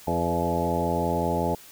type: harmonic tone with a mistuned harmonic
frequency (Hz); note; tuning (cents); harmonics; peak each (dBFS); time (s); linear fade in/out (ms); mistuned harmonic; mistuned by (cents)
85.3; F2; -40; 1 / 2 / 3 / 4 / 5 / 6 / 7 / 8 / 10; -32 / -30 / -32 / -33 / -32 / -32 / -32 / -32 / -29; 0.07-1.55; 5; 6; -20
effects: white hiss -48 dBFS RMS until 1.71 s